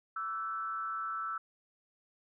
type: tone with frequency modulation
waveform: sine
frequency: 1328 Hz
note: E6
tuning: 12 cents sharp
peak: -34 dBFS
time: 0.16-1.38 s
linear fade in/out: 5 ms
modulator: 181 Hz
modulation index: 0.6
effects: none